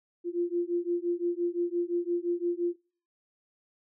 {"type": "beating tone pair", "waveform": "sine", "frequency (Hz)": [344.9, 350.7], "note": ["F4", "F4"], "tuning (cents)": [-22, 7], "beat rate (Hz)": 5.8, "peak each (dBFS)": -30, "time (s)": [0.24, 2.76], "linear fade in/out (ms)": 50, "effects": ["noise-tail reverb RT60 0.5 s tail -26 dB re dry"]}